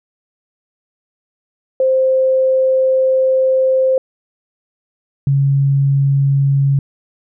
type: tone pair in turn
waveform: sine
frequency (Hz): 523.3 / 138.6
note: C5 / C#3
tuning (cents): 0 / 0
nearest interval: octave + major seventh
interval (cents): 2300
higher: first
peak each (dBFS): -10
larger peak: neither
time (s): 1.8-3.98 / 5.27-6.79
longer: first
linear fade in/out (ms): 2
effects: none